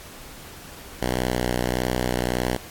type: tone with vibrato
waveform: 5% pulse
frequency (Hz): 61.8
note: B1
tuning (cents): +2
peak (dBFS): -11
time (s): 1.01-2.57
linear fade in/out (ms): 10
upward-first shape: triangle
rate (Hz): 1.4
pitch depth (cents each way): 22
effects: pink hiss -42 dBFS RMS until 2.7 s + AAC 64 kbps